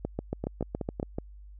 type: two click trains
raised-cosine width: 2 ms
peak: -17 / -18 dBFS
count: 8 / 5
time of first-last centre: 0.05-1.029 / 0.44-1.185 s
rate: 7.15 / 5.37 Hz
effects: added 50 Hz sine -45 dBFS peak until 1.59 s